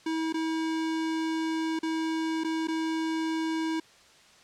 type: tone with dropouts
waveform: square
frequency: 321.6 Hz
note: E4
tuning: 43 cents flat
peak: -28 dBFS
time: 0.06-3.8 s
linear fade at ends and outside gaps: 5 ms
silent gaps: 0.326-0.341 / 1.791-1.83 / 2.437-2.445 / 2.673-2.683 s
effects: white hiss -56 dBFS RMS until 4.43 s + low-pass 6000 Hz 12 dB/octave